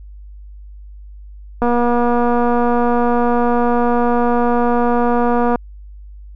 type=click train; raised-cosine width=1 ms; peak=-4 dBFS; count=946; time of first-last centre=1.62-5.558 s; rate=240 Hz; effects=added 50 Hz sine -33 dBFS peak until 6.35 s